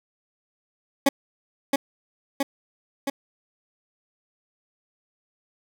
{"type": "tone with echo", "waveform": "20% pulse", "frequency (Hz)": 277.2, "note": "C#4", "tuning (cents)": 0, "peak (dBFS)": -10, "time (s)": [1.06, 1.09], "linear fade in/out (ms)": 5, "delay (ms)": 670, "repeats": 3, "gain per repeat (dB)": -3, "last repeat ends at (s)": 3.1, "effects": []}